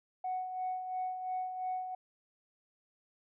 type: tone with tremolo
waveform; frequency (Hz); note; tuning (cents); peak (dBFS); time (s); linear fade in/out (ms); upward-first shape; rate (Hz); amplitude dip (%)
sine; 741; F#5; +2; -31; 0.24-1.95; 5; sine; 2.9; 55
effects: tanh soft clip ceiling -29 dBFS